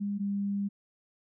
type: tone pair in turn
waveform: sine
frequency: 202.4 / 200.5 Hz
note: G#3 / G3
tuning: -44 / +39 cents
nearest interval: unison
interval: 17 cents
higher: first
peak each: -29 / -28 dBFS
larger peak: second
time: 0-0.19 / 0.19-0.69 s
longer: second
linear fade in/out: 20 ms
effects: none